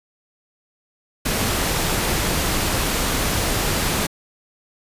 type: noise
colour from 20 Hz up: pink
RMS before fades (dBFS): -21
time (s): 1.25-4.07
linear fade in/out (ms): 10
effects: resampled to 32000 Hz